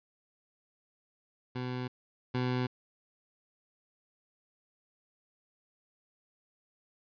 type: tone pair in turn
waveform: 20% pulse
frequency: 125.7 / 125.7 Hz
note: B2 / B2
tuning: +31 / +31 cents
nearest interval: unison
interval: 0 cents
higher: neither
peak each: -29 / -24 dBFS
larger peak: second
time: 1.55-1.88 / 2.34-2.67 s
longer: neither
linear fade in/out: 10 ms
effects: resampled to 11025 Hz